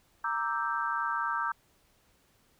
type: chord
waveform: sine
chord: E half-diminished seventh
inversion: second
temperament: equal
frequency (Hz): 932.3 / 1174.7 / 1318.5 / 1568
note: Bb5 / D6 / E6 / G6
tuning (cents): 0 / 0 / 0 / 0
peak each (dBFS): -34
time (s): 0.24-1.52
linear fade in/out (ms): 5
effects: pink hiss -67 dBFS RMS until 2.59 s